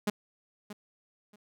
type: tone with echo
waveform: sawtooth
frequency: 207.7 Hz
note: G#3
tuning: in tune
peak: -22 dBFS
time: 0.07-0.1 s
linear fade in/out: 5 ms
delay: 630 ms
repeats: 2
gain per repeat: -14 dB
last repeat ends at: 1.36 s
effects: none